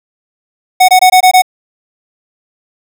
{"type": "tone bursts", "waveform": "square", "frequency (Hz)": 740, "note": "F#5", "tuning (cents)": 0, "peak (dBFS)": -3, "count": 6, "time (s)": [0.8, 1.421], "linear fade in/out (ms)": 10, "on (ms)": 86, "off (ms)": 21, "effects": []}